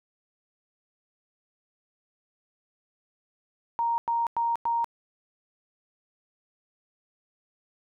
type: tone bursts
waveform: sine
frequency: 932.3 Hz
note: A#5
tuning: in tune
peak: -23 dBFS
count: 4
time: 3.79-4.844 s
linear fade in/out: 0 ms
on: 190 ms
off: 98 ms
effects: none